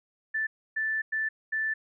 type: tone bursts at uneven times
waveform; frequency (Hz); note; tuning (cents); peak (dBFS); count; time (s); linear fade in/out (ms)
sine; 1760; A6; 0; -26; 4; 0.34-0.47 / 0.76-1.02 / 1.12-1.29 / 1.52-1.74; 10
effects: none